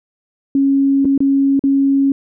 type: tone with dropouts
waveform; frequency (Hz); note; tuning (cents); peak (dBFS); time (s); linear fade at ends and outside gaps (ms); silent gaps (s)
sine; 274.9; C#4; -14; -10; 0.55-2.12; 2; 1.047-1.053 / 1.178-1.204 / 1.594-1.638
effects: none